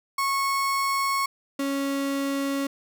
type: tone pair in turn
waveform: 35% pulse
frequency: 1099 / 276.7 Hz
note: C#6 / C#4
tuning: -15 / -3 cents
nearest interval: 2 octaves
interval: 2388 cents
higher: first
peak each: -21 / -23 dBFS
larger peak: first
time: 0.18-1.26 / 1.59-2.67 s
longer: neither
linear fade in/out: 5 ms
effects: none